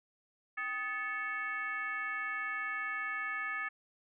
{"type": "tone with frequency modulation", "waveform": "sine", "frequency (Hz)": 1735, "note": "A6", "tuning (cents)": -25, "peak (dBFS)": -34, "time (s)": [0.57, 3.69], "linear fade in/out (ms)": 10, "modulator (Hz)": 475, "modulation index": 1.1, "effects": []}